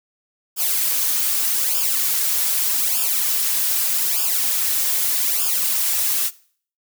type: noise with flanger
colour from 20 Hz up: blue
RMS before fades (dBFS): -20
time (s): 0.56-6.31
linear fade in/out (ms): 50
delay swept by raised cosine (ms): 0.49 to 4.59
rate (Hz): 0.82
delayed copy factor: -0.85
effects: noise-tail reverb RT60 0.5 s tail -20 dB re dry